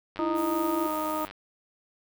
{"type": "click train", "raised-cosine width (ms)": 0.3, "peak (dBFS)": -26, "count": 115, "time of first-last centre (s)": [0.16, 1.31], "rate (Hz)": 99.1}
{"type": "harmonic tone", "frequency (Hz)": 310, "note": "D#4", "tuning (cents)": -6, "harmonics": [1, 2, 3, 4], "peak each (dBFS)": [-33, -33, -33, -33], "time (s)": [0.19, 1.25], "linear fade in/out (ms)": 0}
{"type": "tone", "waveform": "sine", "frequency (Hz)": 333.8, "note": "E4", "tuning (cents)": 22, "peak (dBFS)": -27, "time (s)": [0.19, 0.87], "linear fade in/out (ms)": 10}
{"type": "noise", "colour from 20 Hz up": "violet", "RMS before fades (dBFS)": -41, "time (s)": [0.34, 1.28], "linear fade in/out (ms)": 50}
{"effects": []}